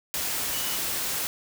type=tone in noise; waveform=sine; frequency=2952 Hz; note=F#7; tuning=5 cents flat; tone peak=-36 dBFS; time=0.54-0.76 s; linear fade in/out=0 ms; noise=white; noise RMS=-29 dBFS; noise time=0.14-1.27 s; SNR=-10 dB; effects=none